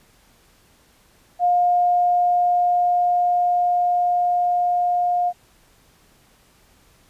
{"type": "tone with level ramp", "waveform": "sine", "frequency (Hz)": 710, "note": "F5", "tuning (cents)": 28, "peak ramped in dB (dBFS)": [-14, -17], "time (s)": [1.39, 5.33], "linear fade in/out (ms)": 50, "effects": ["pink hiss -56 dBFS RMS until 7.09 s", "resampled to 32000 Hz"]}